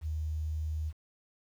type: tone with quantisation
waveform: sine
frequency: 77.78 Hz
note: D#2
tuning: in tune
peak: -31 dBFS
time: 0.01-0.93 s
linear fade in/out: 50 ms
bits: 10
effects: none